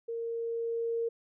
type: tone with level ramp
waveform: sine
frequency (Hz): 462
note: A#4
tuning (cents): -16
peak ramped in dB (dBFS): -33 to -28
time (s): 0.08-1.09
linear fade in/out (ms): 10
effects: none